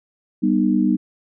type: chord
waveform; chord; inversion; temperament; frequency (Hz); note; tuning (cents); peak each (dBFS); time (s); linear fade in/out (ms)
sine; G augmented; none; just; 196 / 245 / 306.2; G3 / B3 / D#4; 0 / -14 / -28; -19; 0.42-0.97; 20
effects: none